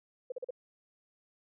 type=tone bursts; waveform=sine; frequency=505 Hz; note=B4; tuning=39 cents sharp; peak=-34 dBFS; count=4; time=0.3-0.507 s; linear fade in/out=5 ms; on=21 ms; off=41 ms; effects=none